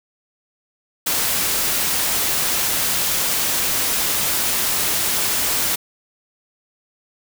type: noise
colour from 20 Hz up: white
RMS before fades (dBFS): -20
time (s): 1.06-5.76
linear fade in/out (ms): 10
effects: none